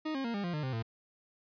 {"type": "tone with pitch steps", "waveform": "40% pulse", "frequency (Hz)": [311.1, 269.3, 233.1, 201.7, 174.6, 151.12, 130.8, 113.21], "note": ["D#4", "C#4", "A#3", "G3", "F3", "D3", "C3", "A2"], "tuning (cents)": [0, -50, 0, 50, 0, 50, 0, 50], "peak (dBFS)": -32, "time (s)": [0.05, 0.826], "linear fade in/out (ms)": 10, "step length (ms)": 97, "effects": ["resampled to 11025 Hz"]}